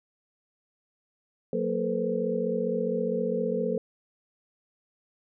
sine tone cluster, 181.5 / 230.7 / 436.3 / 480.9 / 516 Hz, F#3 / A#3 / A4 / B4 / C5, -33 / -18 / -15 / -46 / -24 cents, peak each -33 / -32 / -30 / -32 / -32 dBFS, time 1.53-3.78 s, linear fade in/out 2 ms, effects none

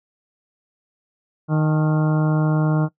harmonic tone with a mistuned harmonic, 154.8 Hz, D#3, 9 cents flat, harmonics 1 / 2 / 3 / 4 / 5 / 6 / 7 / 8 / 9, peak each -16 / -24 / -31 / -30 / -34 / -36 / -35 / -40 / -35 dBFS, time 1.48-2.89 s, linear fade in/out 50 ms, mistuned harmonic 6, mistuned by -79 cents, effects noise-tail reverb RT60 0.1 s tail -19 dB re dry

